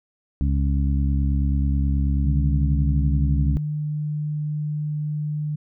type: harmonic tone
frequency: 69.3 Hz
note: C#2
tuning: in tune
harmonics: 1 / 2 / 3 / 4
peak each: -19 / -25 / -29 / -31 dBFS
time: 0.41-3.57 s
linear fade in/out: 0 ms
type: tone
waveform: sine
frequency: 150.3 Hz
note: D3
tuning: 40 cents sharp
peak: -23 dBFS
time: 2.24-5.56 s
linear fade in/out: 10 ms
effects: none